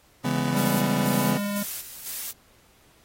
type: chord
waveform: 40% pulse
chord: C# minor seventh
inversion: none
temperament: just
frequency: 138.59 / 166.31 / 207.9 / 249.5 Hz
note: C#3 / E3 / G#3 / B3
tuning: 0 / +16 / +2 / +18 cents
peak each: -28 / -30 / -30 / -26 dBFS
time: 0.24-1.38 s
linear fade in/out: 10 ms
type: tone with pitch glide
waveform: square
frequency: 196 to 203.1 Hz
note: G3 to G#3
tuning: 0 to -38 cents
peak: -27 dBFS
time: 0.53-1.63 s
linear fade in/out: 5 ms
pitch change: +62 cents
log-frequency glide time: 1.12-1.38 s
type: noise with tremolo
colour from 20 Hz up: blue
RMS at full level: -32 dBFS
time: 0.56-2.33 s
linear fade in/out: 20 ms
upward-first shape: square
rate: 2 Hz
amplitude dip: 60%
effects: pink hiss -59 dBFS RMS until 3.04 s + AAC 48 kbps